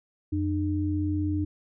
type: tone pair together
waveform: sine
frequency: 89.96 / 302.6 Hz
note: F#2 / D#4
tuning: -48 / -48 cents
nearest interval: octave + major sixth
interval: 2100 cents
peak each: -27 dBFS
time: 0.32-1.45 s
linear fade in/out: 10 ms
effects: none